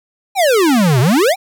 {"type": "exponential two-way sweep", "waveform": "square", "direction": "down then up", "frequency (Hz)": [830.6, 117.1, 830.6], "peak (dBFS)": -10, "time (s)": [0.35, 1.36], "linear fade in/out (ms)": 50, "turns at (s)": 1, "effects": []}